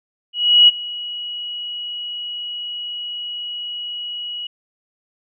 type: tone with ADSR envelope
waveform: sine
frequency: 2914 Hz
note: F#7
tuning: 27 cents flat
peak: -5 dBFS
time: 0.33-4.47 s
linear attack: 350 ms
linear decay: 24 ms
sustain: -20 dB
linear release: 4 ms
effects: none